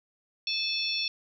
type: harmonic tone with a mistuned harmonic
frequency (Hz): 869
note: A5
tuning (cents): -22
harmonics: 3 / 4 / 5 / 6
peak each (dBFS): -33 / -33 / -33 / -33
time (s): 0.47-1.08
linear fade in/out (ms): 2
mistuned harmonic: 6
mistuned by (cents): +76
effects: none